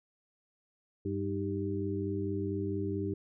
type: harmonic tone with a mistuned harmonic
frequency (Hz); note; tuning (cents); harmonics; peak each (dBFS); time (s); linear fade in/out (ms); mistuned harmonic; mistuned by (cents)
98; G2; 0; 1 / 2 / 3 / 4; -36 / -39 / -36 / -36; 1.05-3.14; 5; 3; +78
effects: none